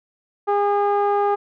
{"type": "tone with low-pass filter", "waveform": "sawtooth", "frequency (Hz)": 407.2, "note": "G#4", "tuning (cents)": -34, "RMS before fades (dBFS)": -19, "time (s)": [0.47, 1.36], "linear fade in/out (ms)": 20, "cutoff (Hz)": 1000, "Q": 3.3, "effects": []}